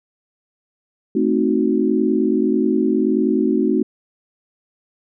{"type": "chord", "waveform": "sine", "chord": "A diminished seventh", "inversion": "none", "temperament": "equal", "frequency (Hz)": [220, 261.6, 311.1, 370], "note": ["A3", "C4", "Eb4", "Gb4"], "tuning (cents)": [0, 0, 0, 0], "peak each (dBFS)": -20, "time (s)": [1.15, 3.83], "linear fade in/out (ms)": 5, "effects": []}